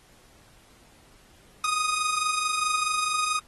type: tone with amplitude modulation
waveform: sawtooth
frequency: 1244.5 Hz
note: D#6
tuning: in tune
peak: -18 dBFS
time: 1.64-3.39 s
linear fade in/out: 2 ms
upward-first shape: sine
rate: 24.6 Hz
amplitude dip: 55%
effects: pink hiss -57 dBFS RMS until 3.47 s + AAC 32 kbps